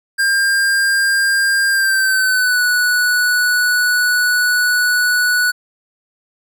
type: tone with pitch glide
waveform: square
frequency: 1600 to 1475.7 Hz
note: G6 to F#6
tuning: +35 to -5 cents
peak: -13 dBFS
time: 0.18-5.52 s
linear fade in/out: 20 ms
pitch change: -140 cents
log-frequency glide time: 1.7-2.62 s
effects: none